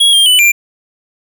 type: tone with pitch steps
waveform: square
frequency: 3317 / 3201 / 2987 / 2378 Hz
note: G#7 / G7 / F#7 / D7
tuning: -3 / +36 / +16 / +21 cents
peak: -6 dBFS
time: 0-0.52 s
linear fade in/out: 10 ms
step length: 130 ms
effects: 8-bit